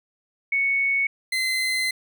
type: tone pair in turn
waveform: sine / 30% pulse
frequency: 2217 / 2057 Hz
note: C#7 / C7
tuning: 0 / -30 cents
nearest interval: minor second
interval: 130 cents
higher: first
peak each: -19 dBFS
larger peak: neither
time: 0.52-1.07 / 1.32-1.91 s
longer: second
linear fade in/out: 5 ms
effects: none